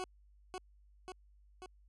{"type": "tone with echo", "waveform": "20% pulse", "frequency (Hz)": 370, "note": "F#4", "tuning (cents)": 0, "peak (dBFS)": -33, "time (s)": [0, 0.04], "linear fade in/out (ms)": 0, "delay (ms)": 540, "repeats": 3, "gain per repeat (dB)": -3, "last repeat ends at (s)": 1.66, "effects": ["added 50 Hz sine -61 dBFS peak until 1.88 s", "resampled to 24000 Hz"]}